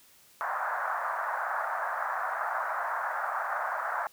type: band-pass noise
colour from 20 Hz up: white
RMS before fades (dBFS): -32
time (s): 0.41-4.07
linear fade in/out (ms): 0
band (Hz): 630 to 1600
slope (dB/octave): 48
effects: white hiss -59 dBFS RMS until 4.12 s